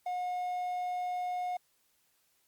triangle tone with quantisation, 722 Hz, F#5, 43 cents flat, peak -30 dBFS, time 0.06-1.57 s, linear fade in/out 5 ms, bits 10, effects white hiss -72 dBFS RMS until 2.47 s + Opus 48 kbps

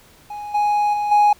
triangle tone with level steps, 830.6 Hz, G#5, in tune, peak -26 / -13 / -17 / -8 dBFS, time 0.3-1.33 s, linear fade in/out 5 ms, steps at 0.54 / 0.93 / 1.11 s, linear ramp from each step 10 ms, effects tanh soft clip ceiling -4 dBFS + pink hiss -50 dBFS RMS until 1.39 s

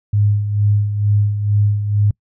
sine tone with tremolo, 103.4 Hz, G#2, 7 cents flat, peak -10 dBFS, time 0.13-2.11 s, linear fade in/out 5 ms, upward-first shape sine, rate 2.2 Hz, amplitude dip 60%, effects noise-tail reverb RT60 0.1 s tail -26 dB re dry

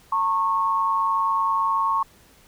sine tone pair together, 905 / 1096.7 Hz, A5 / C#6, +48 / -19 cents, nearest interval minor third, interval 333 cents, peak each -25 / -20 dBFS, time 0.12-2.03 s, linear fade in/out 5 ms, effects pink hiss -54 dBFS RMS until 2.47 s

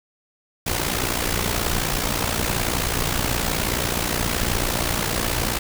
pink noise with amplitude modulation, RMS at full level -20 dBFS, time 0.66-5.59 s, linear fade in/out 10 ms, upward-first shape sine, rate 58.9 Hz, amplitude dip 70%, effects none

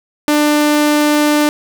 sawtooth tone, 297.5 Hz, D4, 22 cents sharp, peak -6 dBFS, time 0.28-1.49 s, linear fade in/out 0 ms, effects none

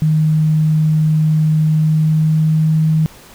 sine tone with pitch glide, 155.56 to 157.37 Hz, D#3 to D#3, 0 to +20 cents, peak -10 dBFS, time 0.02-3.06 s, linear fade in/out 0 ms, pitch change +20 cents, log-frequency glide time 1.66-2.79 s, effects pink hiss -41 dBFS RMS until 3.34 s

